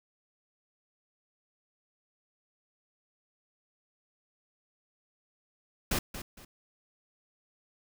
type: noise with echo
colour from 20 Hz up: pink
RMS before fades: -29 dBFS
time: 5.91-5.99 s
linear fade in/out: 5 ms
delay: 230 ms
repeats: 2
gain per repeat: -11 dB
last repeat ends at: 6.45 s
effects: none